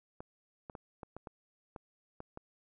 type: clicks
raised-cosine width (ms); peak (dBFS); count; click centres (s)
1; -30; 9; 0.205 / 0.698 / 0.752 / 1.032 / 1.166 / 1.272 / 1.762 / 2.204 / 2.374
effects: none